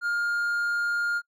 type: tone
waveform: triangle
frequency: 1412 Hz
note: F6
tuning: 19 cents sharp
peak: -22 dBFS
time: 0.01-1.22 s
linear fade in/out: 50 ms
effects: noise-tail reverb RT60 0.1 s tail -25 dB re dry